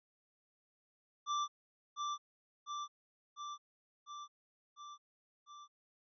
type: tone with echo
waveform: square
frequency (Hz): 1174.7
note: D6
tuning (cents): 0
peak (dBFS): -34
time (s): 1.26-1.48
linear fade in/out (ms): 50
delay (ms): 700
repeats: 6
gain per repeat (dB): -3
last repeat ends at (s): 5.68
effects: resampled to 16000 Hz